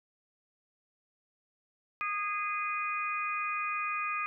harmonic tone, 411.4 Hz, G#4, 16 cents flat, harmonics 3 / 4 / 5 / 6, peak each -33 / -44 / -41 / -35 dBFS, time 2.01-4.26 s, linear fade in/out 0 ms, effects none

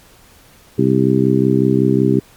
harmonic tone, 65.41 Hz, C2, in tune, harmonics 2 / 3 / 4 / 5 / 6, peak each -17 / -17 / -17 / -17 / -17 dBFS, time 0.78-2.2 s, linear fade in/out 10 ms, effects pink hiss -47 dBFS RMS until 2.36 s + MP3 96 kbps

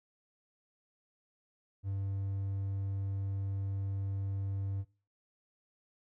triangle tone, 98 Hz, G2, in tune, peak -31 dBFS, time 1.83-4.85 s, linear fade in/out 50 ms, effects noise-tail reverb RT60 0.3 s tail -17 dB re dry

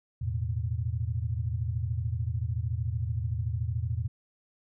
sine chord, E suspended fourth, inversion none, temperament equal, 82.41 / 110 / 123.47 Hz, E2 / A2 / B2, 0 / 0 / 0 cents, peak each -32 / -31 / -34 dBFS, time 0.21-4.08 s, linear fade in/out 10 ms, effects none

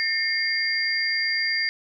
sine tone cluster, 1811 / 2142 / 4754 Hz, A6 / C7 / D8, +49 / +40 / +20 cents, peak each -26 dBFS, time 0-1.69 s, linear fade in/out 0 ms, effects none

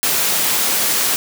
white high-pass noise, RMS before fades -17 dBFS, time 0.03-1.16 s, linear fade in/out 0 ms, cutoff 150 Hz, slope 12 dB/octave, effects none

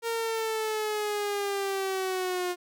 sawtooth linear sweep, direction down, 463.3 to 354.9 Hz, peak -24 dBFS, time 0.02-2.56 s, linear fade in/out 50 ms, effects none

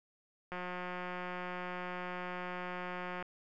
click train, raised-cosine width 0.5 ms, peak -26 dBFS, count 488, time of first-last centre 0.52-3.226 s, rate 180 Hz, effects none

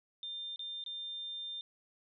sine tone with dropouts, 3600 Hz, A7, 39 cents sharp, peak -39 dBFS, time 0.23-1.61 s, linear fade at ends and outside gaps 1 ms, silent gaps 0.56-0.593 / 0.839-0.862 s, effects none

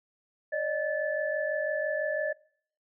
sine tone cluster, 568 / 614 / 1739 Hz, C#5 / D#5 / A6, +42 / -23 / -21 cents, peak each -34 / -30 / -33 dBFS, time 0.52-2.33 s, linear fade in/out 10 ms, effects noise-tail reverb RT60 0.6 s tail -23 dB re dry

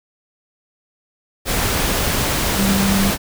sine tone in noise, 196 Hz, G3, in tune, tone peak -16 dBFS, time 2.55-3.13 s, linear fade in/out 50 ms, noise pink, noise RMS -19 dBFS, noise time 1.45-3.18 s, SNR 0 dB, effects none

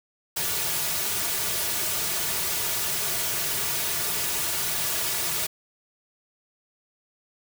white noise with comb filter, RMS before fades -27 dBFS, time 0.36-5.47 s, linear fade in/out 10 ms, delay 3.8 ms, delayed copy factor -0.75, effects none

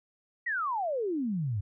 sine exponential sweep, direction down, 1977 to 93.9 Hz, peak -28 dBFS, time 0.46-1.61 s, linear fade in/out 10 ms, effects none

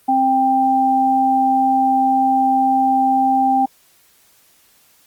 sine tone pair together, 263.8 / 789.5 Hz, C4 / G5, +14 / +12 cents, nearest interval octave + perfect fifth, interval 1898 cents, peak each -19 / -13 dBFS, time 0.08-3.66 s, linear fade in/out 10 ms, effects white hiss -54 dBFS RMS until 5.06 s + Opus 32 kbps

